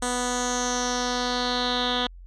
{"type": "tone with low-pass filter sweep", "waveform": "10% pulse", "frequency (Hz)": 246.9, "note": "B3", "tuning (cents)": 0, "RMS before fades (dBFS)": -26, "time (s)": [0.02, 2.07], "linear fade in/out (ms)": 5, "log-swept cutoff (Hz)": [8200, 3400], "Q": 4.8, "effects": ["added 44 Hz sine -41 dBFS peak until 2.26 s"]}